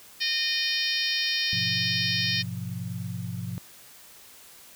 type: harmonic tone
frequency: 613 Hz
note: D#5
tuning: 26 cents flat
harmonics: 3 / 4 / 5 / 6 / 7 / 8 / 9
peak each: -32 / -32 / -32 / -32 / -32 / -32 / -32 dBFS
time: 0.2-2.43 s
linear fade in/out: 20 ms
type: chord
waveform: sine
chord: F diminished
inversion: first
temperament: just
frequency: 104.77 / 125.72 / 174.61 Hz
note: Ab2 / Cb3 / F3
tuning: +16 / +31 / 0 cents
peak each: -35 dBFS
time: 1.53-3.58 s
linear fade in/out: 0 ms
effects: white hiss -50 dBFS RMS until 4.75 s